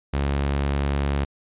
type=tone; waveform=sawtooth; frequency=70.2 Hz; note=C#2; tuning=22 cents sharp; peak=-17 dBFS; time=0.13-1.25 s; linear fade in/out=10 ms; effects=resampled to 8000 Hz